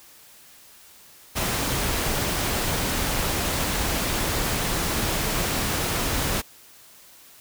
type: noise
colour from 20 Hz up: pink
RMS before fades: -25 dBFS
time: 1.35-6.42 s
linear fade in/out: 20 ms
effects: white hiss -50 dBFS RMS until 7.4 s